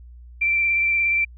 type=tone with vibrato; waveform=sine; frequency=2349 Hz; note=D7; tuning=in tune; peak=-17 dBFS; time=0.41-1.25 s; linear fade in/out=10 ms; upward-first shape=triangle; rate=17 Hz; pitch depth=18 cents each way; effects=added 60 Hz sine -40 dBFS peak until 1.37 s